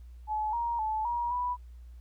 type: tone with pitch steps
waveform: sine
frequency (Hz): 857 / 941 / 868 / 953 / 984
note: A5 / A#5 / A5 / A#5 / B5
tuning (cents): -46 / +16 / -24 / +38 / -7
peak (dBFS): -28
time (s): 0.27-1.57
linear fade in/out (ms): 50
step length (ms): 260
effects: added 60 Hz sine -45 dBFS peak until 2 s + pink hiss -71 dBFS RMS until 2 s